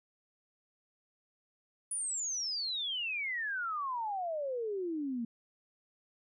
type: exponential sweep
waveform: sine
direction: down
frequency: 9956 to 225.4 Hz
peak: -33 dBFS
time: 1.91-5.25 s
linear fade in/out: 5 ms
effects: none